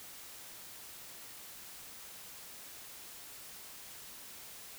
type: silence
effects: white hiss -50 dBFS RMS until 4.78 s